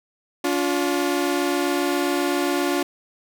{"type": "tone pair together", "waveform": "sawtooth", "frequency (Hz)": [286.8, 354.3], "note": ["D4", "F4"], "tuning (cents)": [-41, 25], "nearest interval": "major third", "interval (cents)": 366, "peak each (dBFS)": -19, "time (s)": [0.44, 2.83], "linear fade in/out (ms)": 5, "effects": []}